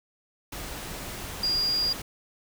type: tone in noise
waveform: sine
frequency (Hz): 4826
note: D8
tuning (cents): +46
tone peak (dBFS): -23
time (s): 1.43-1.93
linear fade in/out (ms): 5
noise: pink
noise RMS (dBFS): -37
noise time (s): 0.52-2.02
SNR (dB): +11
effects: none